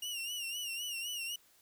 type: tone with vibrato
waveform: sawtooth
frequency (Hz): 2840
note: F7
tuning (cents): +28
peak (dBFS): -34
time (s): 0.02-1.36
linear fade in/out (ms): 5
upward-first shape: sine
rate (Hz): 3.9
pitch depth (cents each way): 82
effects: white hiss -66 dBFS RMS until 1.61 s